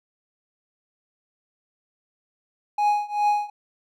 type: tone with tremolo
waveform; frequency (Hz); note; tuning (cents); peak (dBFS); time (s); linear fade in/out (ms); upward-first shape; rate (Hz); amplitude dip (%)
triangle; 830.6; G#5; 0; -14; 2.78-3.5; 5; triangle; 2.5; 95
effects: none